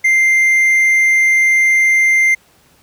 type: tone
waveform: triangle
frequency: 2093 Hz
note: C7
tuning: in tune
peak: -7 dBFS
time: 0.04-2.35 s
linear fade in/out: 10 ms
effects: pink hiss -51 dBFS RMS until 2.82 s + high-pass 60 Hz 12 dB/octave